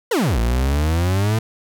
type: exponential two-way sweep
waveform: 40% pulse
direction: down then up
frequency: 523.3 to 55.2 to 113.4 Hz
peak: -15 dBFS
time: 0.11-1.39 s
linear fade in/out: 5 ms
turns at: 0.38 s
effects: none